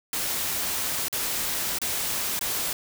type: noise with dropouts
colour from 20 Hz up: white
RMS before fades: -28 dBFS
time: 0.13-2.73 s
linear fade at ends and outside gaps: 2 ms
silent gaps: 1.084-1.127 / 1.786-1.816 / 2.392-2.41 s
effects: none